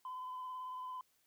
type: tone with vibrato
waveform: sine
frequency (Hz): 1016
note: B5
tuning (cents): +49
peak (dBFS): -40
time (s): 0.05-1.01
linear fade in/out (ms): 2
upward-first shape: triangle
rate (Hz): 18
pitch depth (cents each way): 27
effects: tanh soft clip ceiling -39 dBFS + white hiss -75 dBFS RMS until 1.26 s